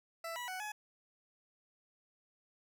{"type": "tone with pitch steps", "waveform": "20% pulse", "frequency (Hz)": [664, 976, 744, 845], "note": ["E5", "B5", "F#5", "G#5"], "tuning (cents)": [12, -21, 9, 30], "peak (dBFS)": -35, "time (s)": [0.24, 0.72], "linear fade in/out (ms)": 5, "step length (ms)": 120, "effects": []}